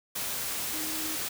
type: tone in noise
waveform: sine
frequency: 312.2 Hz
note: D#4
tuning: 6 cents sharp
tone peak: -39 dBFS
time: 0.73-1.16 s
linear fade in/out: 10 ms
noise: white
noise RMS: -33 dBFS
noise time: 0.15-1.29 s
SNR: -9 dB
effects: none